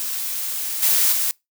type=noise with level steps; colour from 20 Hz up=blue; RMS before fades=-26 / -17 / -21 dBFS; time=0-1.31 s; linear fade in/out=0 ms; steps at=0.82 / 1.12 s; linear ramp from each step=10 ms; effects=noise-tail reverb RT60 0.2 s tail -25 dB re dry